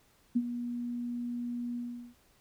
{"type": "tone with ADSR envelope", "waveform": "sine", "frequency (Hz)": 240.8, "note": "B3", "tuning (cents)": -44, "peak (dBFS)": -22, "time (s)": [0.35, 2.15], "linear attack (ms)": 15, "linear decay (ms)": 51, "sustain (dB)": -11, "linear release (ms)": 390, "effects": ["pink hiss -66 dBFS RMS until 2.4 s"]}